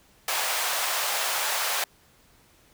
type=high-pass noise; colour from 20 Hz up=pink; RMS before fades=-27 dBFS; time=0.28-1.84 s; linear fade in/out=2 ms; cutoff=650 Hz; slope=24 dB/octave; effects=pink hiss -59 dBFS RMS until 2.73 s